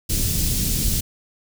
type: band-stop noise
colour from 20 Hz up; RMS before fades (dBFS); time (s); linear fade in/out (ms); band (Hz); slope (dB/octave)
pink; -21; 0.09-1.01; 10; 200 to 5200; 12
effects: none